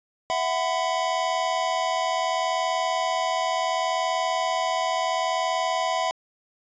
square chord, E suspended second, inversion none, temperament equal with one note detuned, 659.3 / 740 / 1005 Hz, E5 / F#5 / B5, 0 / 0 / +30 cents, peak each -28 dBFS, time 0.3-6.11 s, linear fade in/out 0 ms, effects resampled to 16000 Hz

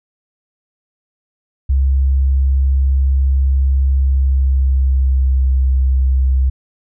sine tone with pitch glide, 67.2 to 65.44 Hz, C2 to C2, +47 to +1 cents, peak -10 dBFS, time 1.69-6.5 s, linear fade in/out 10 ms, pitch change -46 cents, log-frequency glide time 3.96-5.46 s, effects none

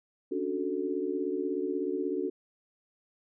sine chord, D major seventh, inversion third, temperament equal, 277.2 / 293.7 / 370 / 440 Hz, C#4 / D4 / F#4 / A4, 0 / 0 / 0 / 0 cents, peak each -37 / -35 / -32 / -35 dBFS, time 0.31-2.3 s, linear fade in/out 10 ms, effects none

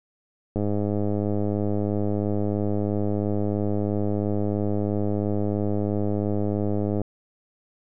click train, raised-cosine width 2 ms, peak -13 dBFS, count 666, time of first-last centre 0.56-7.016 s, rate 103 Hz, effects none

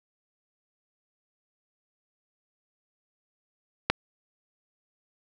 click, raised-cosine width 0.3 ms, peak -4 dBFS, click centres 3.9 s, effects none

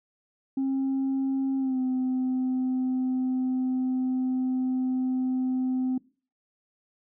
sine tone with pitch glide, 268.4 to 256.9 Hz, C4 to C4, +44 to -32 cents, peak -22 dBFS, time 0.57-5.98 s, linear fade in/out 5 ms, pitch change -76 cents, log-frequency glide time 1.58-1.79 s, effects noise-tail reverb RT60 0.4 s tail -22 dB re dry + tanh soft clip ceiling -22 dBFS

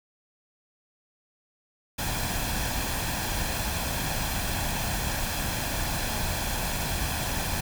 pink noise with comb filter, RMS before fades -29 dBFS, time 1.98-7.61 s, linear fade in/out 10 ms, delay 1.2 ms, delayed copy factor +0.5, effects none

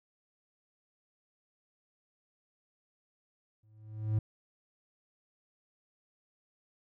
triangle tone with exponential growth, 108.1 Hz, A2, 30 cents flat, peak -22 dBFS, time 3.63-4.19 s, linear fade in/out 5 ms, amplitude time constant 120 ms, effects none

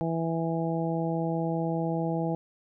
harmonic tone, 164.81 Hz, E3, in tune, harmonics 1 / 2 / 3 / 4 / 5, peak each -29 / -32 / -34 / -35 / -36 dBFS, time 0.01-2.35 s, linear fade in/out 0 ms, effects none

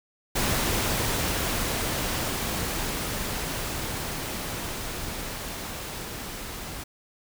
pink noise with level ramp, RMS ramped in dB -25 to -37 dBFS, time 0.35-6.84 s, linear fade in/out 10 ms, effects none

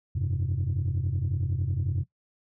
sine chord, F suspended second, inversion none, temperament just, 87.31 / 98.22 / 130.96 Hz, F2 / G2 / C3, 0 / +4 / +2 cents, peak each -28 dBFS, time 0.15-2.04 s, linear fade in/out 10 ms, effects noise-tail reverb RT60 0.1 s tail -17 dB re dry + tanh soft clip ceiling -21 dBFS

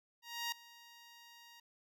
10% pulse tone with ADSR envelope, 940 Hz, A#5, 14 cents sharp, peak -27 dBFS, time 0.22-1.6 s, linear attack 300 ms, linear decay 4 ms, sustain -21 dB, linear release 4 ms, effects none

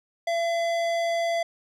sine tone with tanh clipping, 676 Hz, E5, 43 cents sharp, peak -25 dBFS, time 0.27-1.43 s, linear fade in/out 5 ms, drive 17 dB, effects none

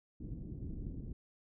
pink low-pass noise, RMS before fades -43 dBFS, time 0.2-1.13 s, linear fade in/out 5 ms, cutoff 300 Hz, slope 24 dB/octave, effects none

